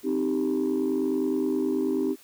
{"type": "chord", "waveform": "sine", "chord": "C minor", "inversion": "none", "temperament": "equal", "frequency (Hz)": [261.6, 311.1, 392], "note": ["C4", "Eb4", "G4"], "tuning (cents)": [0, 0, 0], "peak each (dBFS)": -26, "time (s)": [0.03, 2.16], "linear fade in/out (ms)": 50, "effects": ["tanh soft clip ceiling -18 dBFS", "white hiss -54 dBFS RMS until 2.23 s"]}